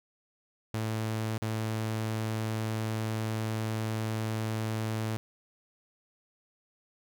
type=tone with dropouts; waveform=sawtooth; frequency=110 Hz; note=A2; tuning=in tune; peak=-26 dBFS; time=0.74-5.17 s; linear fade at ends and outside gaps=0 ms; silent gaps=1.379-1.42 s; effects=none